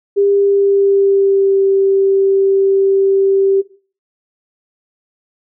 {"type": "tone with pitch glide", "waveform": "sine", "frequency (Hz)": [400.6, 390.1], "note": ["G4", "G4"], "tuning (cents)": [38, -8], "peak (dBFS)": -9, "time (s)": [0.16, 3.62], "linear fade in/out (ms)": 20, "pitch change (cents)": -46, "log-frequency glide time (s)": [0.29, 1.63], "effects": ["noise-tail reverb RT60 0.4 s tail -17 dB re dry"]}